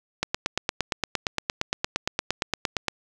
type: click train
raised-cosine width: 0.2 ms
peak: -6 dBFS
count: 24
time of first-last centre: 0.23-2.883 s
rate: 8.67 Hz
effects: none